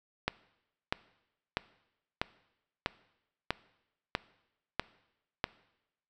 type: click train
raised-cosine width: 0.3 ms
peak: -12 dBFS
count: 9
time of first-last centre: 0.28-5.441 s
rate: 1.55 Hz
effects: noise-tail reverb RT60 0.9 s tail -20 dB re dry